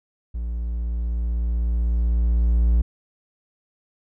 triangle tone with level ramp, 58 Hz, A#1, 8 cents flat, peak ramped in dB -23 to -12 dBFS, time 0.34-2.82 s, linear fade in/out 10 ms, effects none

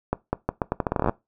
accelerating click train, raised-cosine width 1 ms, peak -8 dBFS, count 16, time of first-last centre 0.13-1.095 s, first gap 200 ms, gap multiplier 0.8, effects noise-tail reverb RT60 0.2 s tail -20 dB re dry

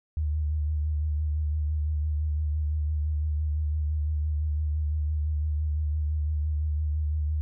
sine tone with vibrato, 75.8 Hz, D#2, 45 cents flat, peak -24 dBFS, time 0.17-7.41 s, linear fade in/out 0 ms, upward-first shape sine, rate 5.9 Hz, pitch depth 38 cents each way, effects none

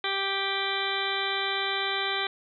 harmonic tone, 392 Hz, G4, in tune, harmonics 1 / 2 / 3 / 4 / 5 / 6 / 8 / 9 / 10, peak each -35 / -35 / -35 / -35 / -35 / -35 / -35 / -35 / -35 dBFS, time 0.04-2.27 s, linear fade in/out 2 ms, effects none

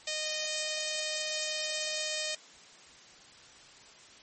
5% pulse tone with notch filter, 617 Hz, D#5, 15 cents flat, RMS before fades -34 dBFS, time 0.07-2.35 s, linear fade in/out 5 ms, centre 1300 Hz, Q 1.7, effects white hiss -54 dBFS RMS until 4.22 s + MP3 32 kbps

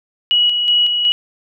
sine tone with tremolo, 2918 Hz, F#7, 25 cents flat, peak -10 dBFS, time 0.31-1.12 s, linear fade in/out 0 ms, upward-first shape square, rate 2.7 Hz, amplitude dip 40%, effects none

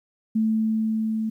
sine tone with level ramp, 220 Hz, A3, in tune, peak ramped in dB -18 to -23 dBFS, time 0.35-1.3 s, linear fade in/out 10 ms, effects 10-bit

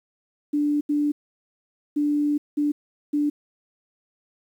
sine tone bursts at uneven times, 293.7 Hz, D4, in tune, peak -19 dBFS, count 5, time 0.53-0.81 / 0.89-1.12 / 1.96-2.38 / 2.57-2.72 / 3.13-3.3 s, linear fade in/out 10 ms, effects 9-bit

